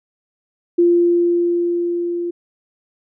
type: tone with level ramp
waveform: sine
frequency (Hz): 346.3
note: F4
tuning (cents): -15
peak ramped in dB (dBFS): -9 to -20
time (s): 0.78-2.31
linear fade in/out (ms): 10
effects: none